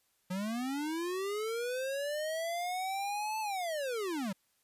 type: linear two-way sweep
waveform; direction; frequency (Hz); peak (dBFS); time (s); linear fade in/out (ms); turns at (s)
square; up then down; 178.1 to 881 to 178.1; -34; 0.3-4.33; 10; 3.4
effects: white hiss -74 dBFS RMS until 4.63 s + resampled to 32000 Hz